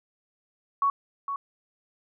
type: tone with echo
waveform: sine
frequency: 1116 Hz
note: C#6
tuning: 11 cents sharp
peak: -20 dBFS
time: 0.82-0.9 s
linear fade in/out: 2 ms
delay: 460 ms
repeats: 1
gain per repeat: -8 dB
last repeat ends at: 1.36 s
effects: none

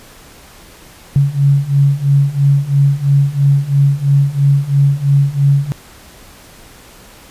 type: beating tone pair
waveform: sine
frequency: 138.59 / 141.59 Hz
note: C#3 / C#3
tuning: 0 / +37 cents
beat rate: 3 Hz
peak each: -13 / -11 dBFS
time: 1.16-5.72 s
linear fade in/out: 0 ms
effects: pink hiss -40 dBFS RMS until 7.3 s + resampled to 32000 Hz

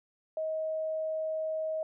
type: tone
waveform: sine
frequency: 632 Hz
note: D#5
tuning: 27 cents sharp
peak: -30 dBFS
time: 0.37-1.83 s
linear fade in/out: 2 ms
effects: none

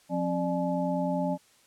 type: tone cluster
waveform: sine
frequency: 177.2 / 267 / 597 / 853 Hz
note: F3 / C4 / D5 / G#5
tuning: +25 / +35 / +28 / +46 cents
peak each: -30 / -31 / -31 / -34 dBFS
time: 0.09-1.38 s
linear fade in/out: 50 ms
effects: white hiss -61 dBFS RMS until 1.66 s + low-pass 10000 Hz 12 dB/octave

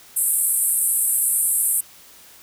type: band-pass noise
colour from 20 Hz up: pink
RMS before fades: -20 dBFS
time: 0.16-1.81 s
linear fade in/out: 10 ms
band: 8200 to 13000 Hz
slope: 96 dB/octave
effects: white hiss -47 dBFS RMS until 2.42 s

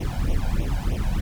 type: noise with flanger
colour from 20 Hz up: brown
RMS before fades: -23 dBFS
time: 0-1.21 s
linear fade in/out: 10 ms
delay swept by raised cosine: 0.32 to 1.32 ms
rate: 3.2 Hz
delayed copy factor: +0.95
effects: none

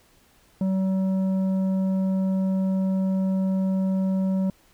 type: tone with tanh clipping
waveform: triangle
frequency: 190 Hz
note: F#3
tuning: 46 cents sharp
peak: -22 dBFS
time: 0.61-4.5 s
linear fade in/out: 2 ms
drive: 12 dB
effects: pink hiss -59 dBFS RMS until 4.73 s

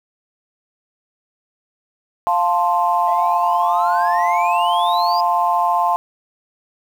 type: chord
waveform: sine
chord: F major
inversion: none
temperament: equal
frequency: 698.5 / 880 / 1046.5 Hz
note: F5 / A5 / C6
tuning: 0 / 0 / 0 cents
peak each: -18 dBFS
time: 2.27-5.96 s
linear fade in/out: 0 ms
type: exponential sweep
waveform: triangle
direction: up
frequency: 641 to 4978 Hz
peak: -24 dBFS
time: 3.07-5.21 s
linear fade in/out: 10 ms
effects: tanh soft clip ceiling -3 dBFS + 7-bit

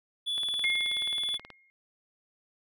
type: tone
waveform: triangle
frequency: 3438 Hz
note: A7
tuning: 41 cents flat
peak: -27 dBFS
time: 0.26-1.38 s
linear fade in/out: 20 ms
type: click train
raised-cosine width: 0.3 ms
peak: -27 dBFS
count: 22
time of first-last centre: 0.38-1.503 s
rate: 18.7 Hz
type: tone with exponential decay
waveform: sine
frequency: 2141 Hz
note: C7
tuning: 39 cents sharp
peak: -24 dBFS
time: 0.64-1.7 s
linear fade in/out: 0 ms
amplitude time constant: 230 ms
effects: none

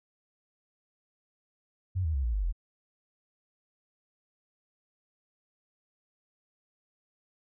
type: tone with pitch steps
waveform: sine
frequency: 92.5 / 79.14 / 67.71 / 57.94 / 49.57 / 42.41 Hz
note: F#2 / D#2 / C#2 / A#1 / G1 / E1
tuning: 0 / +30 / -40 / -10 / +20 / +50 cents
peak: -26 dBFS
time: 1.95-2.526 s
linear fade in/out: 20 ms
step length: 96 ms
effects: none

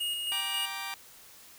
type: tone with tremolo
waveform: square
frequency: 2862 Hz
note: F7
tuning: 42 cents sharp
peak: -30 dBFS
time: 0-0.66 s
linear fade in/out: 10 ms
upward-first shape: square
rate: 3.7 Hz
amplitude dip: 30%
type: chord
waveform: 15% pulse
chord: G minor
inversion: none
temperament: just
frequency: 784 / 940.8 / 1176 Hz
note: G5 / Bb5 / D6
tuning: 0 / +16 / +2 cents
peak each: -34 dBFS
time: 0.32-0.94 s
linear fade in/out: 0 ms
effects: white hiss -53 dBFS RMS until 1.58 s

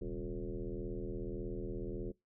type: tone with frequency modulation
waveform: sine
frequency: 196 Hz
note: G3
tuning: in tune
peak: -37 dBFS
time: 0.01-2.12 s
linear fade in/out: 10 ms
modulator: 81.7 Hz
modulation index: 3.2
effects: noise-tail reverb RT60 0.2 s tail -22 dB re dry

